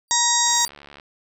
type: tone with exponential growth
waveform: 15% pulse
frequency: 4699 Hz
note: D8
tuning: in tune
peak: -23 dBFS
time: 0.08-0.68 s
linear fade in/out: 1 ms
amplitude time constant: 130 ms
type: harmonic tone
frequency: 945 Hz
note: A#5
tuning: 23 cents sharp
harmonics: 1 / 2 / 4 / 5 / 6 / 7 / 8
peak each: -23 / -28 / -24 / -29 / -25 / -23 / -22 dBFS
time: 0.11-0.65 s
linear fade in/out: 0 ms
type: click train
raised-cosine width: 0.3 ms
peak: -25 dBFS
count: 39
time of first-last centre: 0.47-0.999 s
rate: 71.9 Hz
effects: none